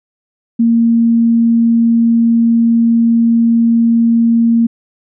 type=tone; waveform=sine; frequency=231.2 Hz; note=A#3; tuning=14 cents flat; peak=-7 dBFS; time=0.59-4.67 s; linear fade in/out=10 ms; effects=none